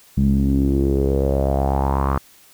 sawtooth tone with low-pass filter sweep, 68.1 Hz, C#2, 30 cents flat, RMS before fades -18 dBFS, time 0.17-2.18 s, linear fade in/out 5 ms, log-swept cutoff 190 to 1200 Hz, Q 4.9, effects white hiss -50 dBFS RMS until 2.53 s

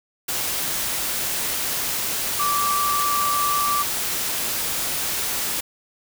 sine tone in noise, 1165 Hz, D6, 14 cents flat, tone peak -20 dBFS, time 2.39-3.83 s, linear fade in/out 10 ms, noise white, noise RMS -25 dBFS, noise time 0.28-5.61 s, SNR +2 dB, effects none

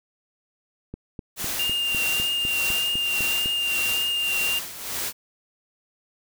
click train, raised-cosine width 3 ms, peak -21 dBFS, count 11, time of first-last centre 0.94-3.459 s, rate 3.97 Hz
white noise with tremolo, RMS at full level -28 dBFS, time 1.36-5.13 s, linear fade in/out 50 ms, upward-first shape sine, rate 1.7 Hz, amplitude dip 70%
triangle tone with vibrato, 2794 Hz, F7, in tune, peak -21 dBFS, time 1.59-4.59 s, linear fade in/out 5 ms, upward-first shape triangle, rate 1.7 Hz, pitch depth 25 cents each way
effects none

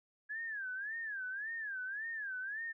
sine tone with vibrato, 1661.2 Hz, G#6, in tune, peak -38 dBFS, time 0.29-2.73 s, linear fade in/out 20 ms, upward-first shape sine, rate 1.8 Hz, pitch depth 180 cents each way, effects none

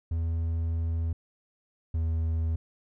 triangle tone pair in turn, 82.41 / 81.18 Hz, E2 / E2, 0 / -26 cents, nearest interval unison, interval 26 cents, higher first, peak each -24 / -23 dBFS, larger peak second, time 0.11-1.13 / 1.94-2.56 s, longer first, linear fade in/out 5 ms, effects none

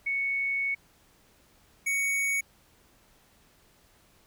sine / square tone pair in turn, 2217 / 2232 Hz, C#7 / C#7, 0 / +11 cents, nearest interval unison, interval 11 cents, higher second, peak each -26 dBFS, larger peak neither, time 0.06-0.75 / 1.86-2.41 s, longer first, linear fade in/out 10 ms, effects pink hiss -62 dBFS RMS until 4.26 s

